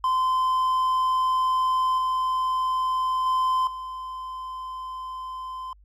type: tone with level steps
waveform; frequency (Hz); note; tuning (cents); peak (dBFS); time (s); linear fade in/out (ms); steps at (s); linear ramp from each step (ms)
triangle; 1031; C6; -26; -18 / -20 / -18 / -30; 0.04-5.73; 2; 1.98 / 3.26 / 3.67; 2
effects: added 50 Hz sine -51 dBFS peak until 5.84 s